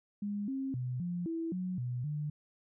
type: tone with pitch steps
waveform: sine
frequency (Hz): 204.5 / 268.1 / 125.6 / 175.6 / 329.1 / 183.3 / 123.5 / 149.1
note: G#3 / C4 / B2 / F3 / E4 / F#3 / B2 / D3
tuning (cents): -26 / +42 / +30 / +10 / -3 / -16 / 0 / +27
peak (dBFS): -33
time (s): 0.22-2.3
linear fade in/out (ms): 5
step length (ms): 260
effects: none